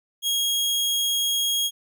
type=tone; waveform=sawtooth; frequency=3281 Hz; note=G#7; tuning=22 cents flat; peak=-18 dBFS; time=0.22-1.71 s; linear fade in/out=50 ms; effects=none